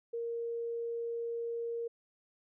sine tone, 466.2 Hz, A#4, in tune, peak -34 dBFS, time 0.13-1.88 s, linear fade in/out 10 ms, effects none

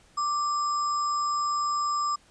sine tone with sample-and-hold, 1174.7 Hz, D6, in tune, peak -24 dBFS, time 0.17-2.16 s, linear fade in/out 10 ms, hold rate 6300 Hz, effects pink hiss -59 dBFS RMS until 2.3 s + resampled to 22050 Hz

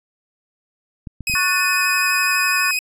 clicks, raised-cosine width 5 ms, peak -19 dBFS, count 4, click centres 1.072 / 1.207 / 1.298 / 1.339 s
sawtooth tone with vibrato, 2519 Hz, D#7, 21 cents sharp, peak -15 dBFS, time 1.27-2.79 s, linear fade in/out 2 ms, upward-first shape square, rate 12 Hz, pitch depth 16 cents each way
sine chord, F# minor, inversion second, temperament just, 1110 / 1480 / 1776 Hz, C#6 / F#6 / A6, +2 / 0 / +16 cents, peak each -23 dBFS, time 1.35-2.71 s, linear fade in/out 2 ms
effects resampled to 32000 Hz

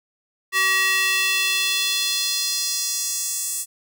square tone with high-pass filter sweep, 381.5 Hz, G4, 47 cents flat, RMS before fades -22 dBFS, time 0.52-3.66 s, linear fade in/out 50 ms, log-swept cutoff 1700 to 8300 Hz, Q 2, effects none

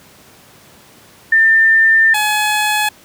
sine / 15% pulse tone pair in turn, 1795 / 847.1 Hz, A6 / G#5, +34 / +34 cents, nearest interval octave + minor second, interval 1300 cents, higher first, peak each -7 dBFS, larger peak neither, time 1.32-2.14 / 2.14-2.89 s, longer first, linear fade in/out 5 ms, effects pink hiss -44 dBFS RMS until 3.04 s + high-pass 100 Hz 12 dB/octave

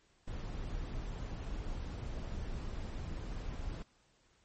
brown noise, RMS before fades -40 dBFS, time 0.27-3.83 s, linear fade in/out 10 ms, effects pink hiss -70 dBFS RMS until 4.44 s + MP3 32 kbps

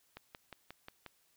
click train, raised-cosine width 0.3 ms, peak -30 dBFS, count 6, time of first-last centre 0.17-1.063 s, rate 5.6 Hz, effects white hiss -72 dBFS RMS until 1.36 s

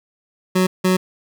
25% pulse tone bursts at uneven times, 185 Hz, F#3, in tune, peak -10 dBFS, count 2, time 0.55-0.67 / 0.84-0.97 s, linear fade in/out 10 ms, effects none

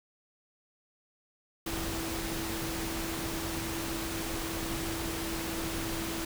sine tone in noise, 329.6 Hz, E4, in tune, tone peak -37 dBFS, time 1.66-6.25 s, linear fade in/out 5 ms, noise pink, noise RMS -36 dBFS, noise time 1.66-6.25 s, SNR -4 dB, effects none

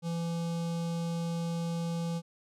square tone with notch filter, 168.3 Hz, E3, 36 cents sharp, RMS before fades -33 dBFS, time 0.02-2.22 s, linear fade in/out 50 ms, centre 1800 Hz, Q 0.93, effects low-pass 9000 Hz 12 dB/octave

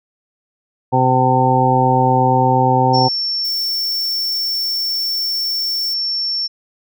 harmonic tone, 128.5 Hz, C3, 31 cents flat, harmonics 1 / 2 / 3 / 4 / 6 / 7, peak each -17 / -20 / -22 / -20 / -16 / -16 dBFS, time 0.92-3.09 s, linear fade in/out 20 ms
sine tone, 5430 Hz, F8, 50 cents flat, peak -17 dBFS, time 2.93-6.48 s, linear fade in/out 20 ms
violet noise, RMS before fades -32 dBFS, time 3.44-5.94 s, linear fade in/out 10 ms
effects none

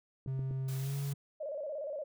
clicks, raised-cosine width 3 ms, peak -32 dBFS, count 3, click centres 0.262 / 0.393 / 0.51 s
triangle tone with pitch glide, 132.7 to 140.19 Hz, C3 to C#3, +25 to +20 cents, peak -31 dBFS, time 0.27-1.14 s, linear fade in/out 10 ms, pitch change +95 cents, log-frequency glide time 0.77-0.96 s
white noise, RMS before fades -49 dBFS, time 0.68-1.13 s, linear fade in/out 5 ms
sine tone with vibrato, 587.3 Hz, D5, in tune, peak -36 dBFS, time 1.4-2.04 s, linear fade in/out 10 ms, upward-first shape square, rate 17 Hz, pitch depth 95 cents each way
effects none

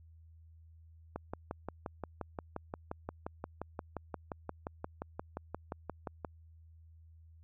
click train, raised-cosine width 1 ms, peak -24 dBFS, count 30, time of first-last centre 1.16-6.248 s, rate 5.7 Hz, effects added 81 Hz sine -55 dBFS peak until 7.43 s

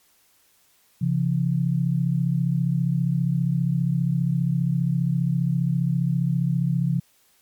sine tone pair together, 135.06 / 170 Hz, C#3 / F3, -45 / -46 cents, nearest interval major third, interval 399 cents, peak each -22 dBFS, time 1.01-7 s, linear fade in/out 10 ms, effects white hiss -61 dBFS RMS until 7.41 s + MP3 96 kbps

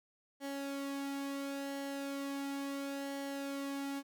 sawtooth tone with flanger, 277.8 Hz, C#4, 4 cents sharp, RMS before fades -40 dBFS, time 0.4-4.03 s, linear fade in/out 50 ms, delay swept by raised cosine 0.79 to 2.79 ms, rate 0.36 Hz, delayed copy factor -0.5, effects none

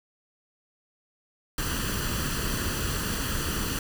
pink noise with comb filter, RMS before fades -29 dBFS, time 1.58-3.79 s, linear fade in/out 2 ms, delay 0.67 ms, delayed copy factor +0.65, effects none

